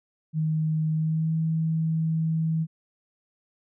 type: tone with pitch glide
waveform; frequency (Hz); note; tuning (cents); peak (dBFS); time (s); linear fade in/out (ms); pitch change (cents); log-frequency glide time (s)
sine; 156.9 to 160.75; D#3 to E3; +15 to -43; -22; 0.33-2.67; 50; +42; 0.92-1.34
effects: none